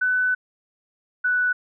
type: tone pair in turn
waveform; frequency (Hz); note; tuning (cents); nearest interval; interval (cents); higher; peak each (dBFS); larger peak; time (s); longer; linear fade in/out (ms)
sine; 1500 / 1483.6; F#6 / F#6; +23 / +4; unison; 19; first; -18; neither; 0.01-0.35 / 1.24-1.53; first; 10
effects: none